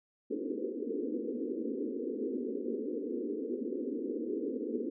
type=band-pass noise; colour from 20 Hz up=pink; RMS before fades=-36 dBFS; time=0.3-4.9 s; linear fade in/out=10 ms; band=230 to 490 Hz; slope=96 dB/octave; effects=none